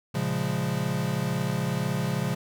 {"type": "chord", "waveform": "square", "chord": "Bb minor seventh", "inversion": "none", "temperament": "equal", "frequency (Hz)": [116.54, 138.59, 174.61, 207.7], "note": ["Bb2", "Db3", "F3", "Ab3"], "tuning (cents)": [0, 0, 0, 0], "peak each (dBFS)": [-34, -30, -31, -34], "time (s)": [0.14, 2.35], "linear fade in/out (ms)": 10, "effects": []}